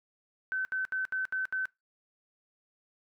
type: tone bursts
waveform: sine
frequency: 1528 Hz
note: G6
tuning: 45 cents flat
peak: -29 dBFS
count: 6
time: 0.52-1.655 s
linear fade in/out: 0 ms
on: 130 ms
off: 71 ms
effects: noise-tail reverb RT60 0.2 s tail -23 dB re dry